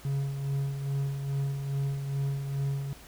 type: tone with tremolo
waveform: triangle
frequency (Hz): 138.59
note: C#3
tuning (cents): 0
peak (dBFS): -24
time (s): 0.05-2.93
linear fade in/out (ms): 0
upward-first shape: sine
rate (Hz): 2.4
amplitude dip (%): 50
effects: added 60 Hz sine -55 dBFS peak until 3.07 s + pink hiss -51 dBFS RMS until 3.07 s